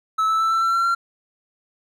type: tone with pitch steps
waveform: triangle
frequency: 1302 / 1313.3 / 1324.8 / 1336.3 / 1347.9 / 1359.6 / 1371.5 Hz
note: E6 / E6 / E6 / E6 / E6 / F6 / F6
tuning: -22 / -7 / +8 / +23 / +38 / -47 / -32 cents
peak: -15 dBFS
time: 0.18-0.95 s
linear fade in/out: 10 ms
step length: 110 ms
effects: none